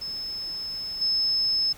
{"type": "tone with level steps", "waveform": "sine", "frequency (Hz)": 5220, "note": "E8", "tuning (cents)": -18, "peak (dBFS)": [-30, -21], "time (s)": [0.01, 1.73], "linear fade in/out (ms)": 10, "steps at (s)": 1.01, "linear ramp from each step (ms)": 10, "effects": ["pink hiss -48 dBFS RMS until 1.77 s"]}